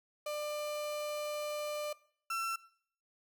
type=tone pair in turn; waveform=35% pulse; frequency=596 / 1345.3 Hz; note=D5 / E6; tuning=+25 / +35 cents; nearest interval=octave + major second; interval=1410 cents; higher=second; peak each=-34 / -32 dBFS; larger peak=second; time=0.26-1.93 / 2.3-2.56 s; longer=first; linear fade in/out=5 ms; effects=noise-tail reverb RT60 0.6 s tail -21 dB re dry